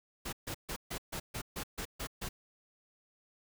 pink noise bursts, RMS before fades -39 dBFS, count 10, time 0.25-2.29 s, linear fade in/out 10 ms, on 78 ms, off 140 ms, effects none

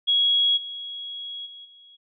sine tone with level steps, 3322 Hz, G#7, in tune, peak -17 / -32 / -40 / -48 dBFS, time 0.07-1.97 s, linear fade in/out 20 ms, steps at 0.56 / 1.45 / 1.64 s, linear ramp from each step 20 ms, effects none

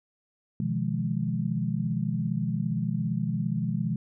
sine chord, F half-diminished seventh, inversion second, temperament just, 125.72 / 157.15 / 174.61 / 209.5 Hz, Cb3 / Eb3 / F3 / Ab3, +31 / +18 / 0 / +15 cents, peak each -31 dBFS, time 0.6-3.96 s, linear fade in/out 2 ms, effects none

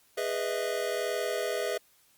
square chord, E major seventh, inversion first, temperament just, 412 / 494.4 / 618.1 / 659.3 Hz, G#4 / B4 / D#5 / E5, -14 / +2 / -12 / 0 cents, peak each -35 / -35 / -36 / -36 dBFS, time 0.17-1.78 s, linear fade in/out 10 ms, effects white hiss -64 dBFS RMS until 2.17 s + Opus 48 kbps

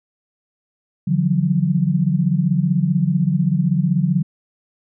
sine tone cluster, 145.4 / 170.3 / 186.1 Hz, D3 / F3 / F#3, -17 / -43 / +10 cents, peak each -19 dBFS, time 1.07-4.23 s, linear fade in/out 10 ms, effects none

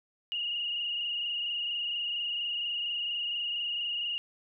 sine tone with frequency modulation, 2857 Hz, F7, 39 cents sharp, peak -30 dBFS, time 0.32-4.18 s, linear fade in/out 0 ms, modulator 24.3 Hz, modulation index 2.8, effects none

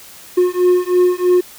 triangle beating tone pair, 358.5 / 361.6 Hz, F4 / F#4, +45 / -40 cents, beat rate 3.1 Hz, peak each -12 dBFS, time 0.37-1.41 s, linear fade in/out 10 ms, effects white hiss -39 dBFS RMS until 1.58 s

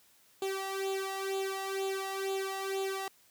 sawtooth tone with flanger, 387.1 Hz, G4, 22 cents flat, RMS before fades -35 dBFS, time 0.42-3.08 s, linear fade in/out 2 ms, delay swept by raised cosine 0.27 to 1.08 ms, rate 2.1 Hz, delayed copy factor +0.8, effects white hiss -64 dBFS RMS until 3.3 s + high-pass 60 Hz 12 dB/octave

